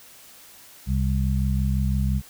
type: harmonic tone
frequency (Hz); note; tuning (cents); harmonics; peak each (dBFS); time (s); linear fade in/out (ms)
65.9; C2; +13; 1 / 2 / 3; -22 / -25 / -27; 0.86-2.22; 50
effects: white hiss -48 dBFS RMS until 2.29 s